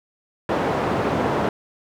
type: band-pass noise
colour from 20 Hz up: white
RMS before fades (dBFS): -22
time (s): 0.49-1.49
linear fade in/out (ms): 2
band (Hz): 100 to 750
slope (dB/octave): 12
effects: none